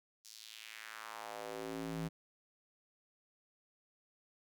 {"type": "tone with high-pass filter sweep", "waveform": "square", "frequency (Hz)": 55, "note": "A1", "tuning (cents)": 0, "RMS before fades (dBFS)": -45, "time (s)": [0.24, 2.09], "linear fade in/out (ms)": 20, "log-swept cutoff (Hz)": [5700, 150], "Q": 2, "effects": []}